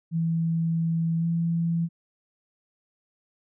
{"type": "tone with pitch glide", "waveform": "sine", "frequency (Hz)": [164.81, 167.5], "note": ["E3", "E3"], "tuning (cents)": [0, 28], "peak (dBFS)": -22, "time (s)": [0.11, 1.89], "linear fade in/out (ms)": 50, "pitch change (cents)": 28, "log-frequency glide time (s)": [1.19, 1.25], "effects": []}